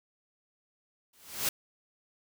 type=noise with exponential growth; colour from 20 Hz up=white; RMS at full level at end=-26 dBFS; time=1.13-1.49 s; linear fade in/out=5 ms; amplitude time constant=77 ms; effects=none